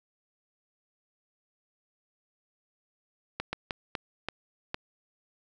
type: slowing click train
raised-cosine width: 0.3 ms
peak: -15 dBFS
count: 6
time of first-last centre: 3.4-4.744 s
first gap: 130 ms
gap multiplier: 1.37
effects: none